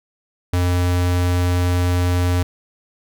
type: tone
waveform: square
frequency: 89 Hz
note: F2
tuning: 33 cents sharp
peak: -16 dBFS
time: 0.53-2.43 s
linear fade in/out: 5 ms
effects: none